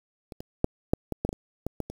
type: clicks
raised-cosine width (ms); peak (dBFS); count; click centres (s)
2; -26 / -25 / -7 / -7 / -16 / -12 / -15 / -22 / -16 / -16 / -24; 11; 0.322 / 0.405 / 0.644 / 0.935 / 1.123 / 1.25 / 1.291 / 1.329 / 1.666 / 1.803 / 1.9
effects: 7-bit